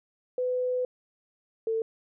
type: tone pair in turn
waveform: sine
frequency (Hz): 502 / 448.1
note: B4 / A4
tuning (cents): +28 / +32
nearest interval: major second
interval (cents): 196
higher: first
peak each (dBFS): -25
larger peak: neither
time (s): 0.38-0.85 / 1.67-1.82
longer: first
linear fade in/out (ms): 2
effects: none